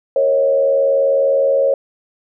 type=tone with frequency modulation; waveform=sine; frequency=547 Hz; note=C#5; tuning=23 cents flat; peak=-11 dBFS; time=0.16-1.74 s; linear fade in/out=2 ms; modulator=79.3 Hz; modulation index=0.66; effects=none